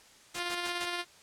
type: noise bursts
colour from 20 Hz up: white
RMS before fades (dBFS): -38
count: 4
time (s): 0.34-0.859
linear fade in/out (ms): 10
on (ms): 60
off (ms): 93
type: tone with tremolo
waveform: 5% pulse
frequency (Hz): 350.4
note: F4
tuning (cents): +6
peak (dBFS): -20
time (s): 0.34-1.05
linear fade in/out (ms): 50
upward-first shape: square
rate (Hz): 17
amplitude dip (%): 25
effects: white hiss -57 dBFS RMS until 1.22 s + low-pass 8000 Hz 12 dB/octave